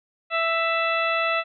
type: harmonic tone with a mistuned harmonic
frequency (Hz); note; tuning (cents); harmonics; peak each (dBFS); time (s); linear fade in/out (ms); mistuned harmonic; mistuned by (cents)
661; E5; +5; 1 / 2 / 3 / 4 / 5 / 6; -26 / -25 / -29 / -26 / -35 / -38; 0.3-1.44; 50; 5; +58
effects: none